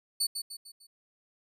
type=tone with echo; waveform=25% pulse; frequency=4486 Hz; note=C#8; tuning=20 cents sharp; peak=-21 dBFS; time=0.2-0.27 s; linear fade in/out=10 ms; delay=150 ms; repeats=4; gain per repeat=-7 dB; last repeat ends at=0.87 s; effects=none

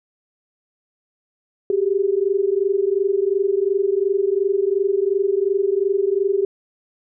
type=tone pair together; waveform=sine; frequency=383.1 / 405.9 Hz; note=G4 / G#4; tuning=-40 / -40 cents; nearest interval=minor second; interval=100 cents; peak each=-19 dBFS; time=1.7-6.45 s; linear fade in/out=2 ms; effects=none

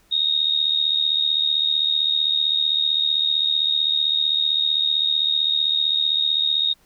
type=tone with amplitude modulation; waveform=sine; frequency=3732 Hz; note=A#7; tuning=1 cent sharp; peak=-14 dBFS; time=0.11-6.74 s; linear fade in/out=20 ms; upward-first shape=sine; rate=75.6 Hz; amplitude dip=75%; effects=pink hiss -59 dBFS RMS until 6.85 s

